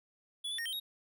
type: tone with pitch steps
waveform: square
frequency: 3416 / 3482 / 1850 / 3137 / 3773 Hz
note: G#7 / A7 / A#6 / G7 / A#7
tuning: +48 / -19 / -14 / +1 / +20 cents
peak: -36 dBFS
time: 0.44-0.8 s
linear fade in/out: 10 ms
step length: 72 ms
effects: none